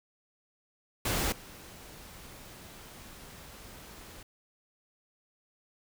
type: noise with level steps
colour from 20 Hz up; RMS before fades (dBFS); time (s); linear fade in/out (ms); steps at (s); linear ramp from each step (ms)
pink; -30 / -49; 1.05-4.23; 5; 1.32; 2
effects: none